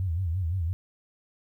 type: tone with vibrato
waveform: sine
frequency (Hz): 87.8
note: F2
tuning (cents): +10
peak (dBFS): -25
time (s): 0-0.73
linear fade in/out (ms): 0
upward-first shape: sine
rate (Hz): 5.8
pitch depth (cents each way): 160
effects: 11-bit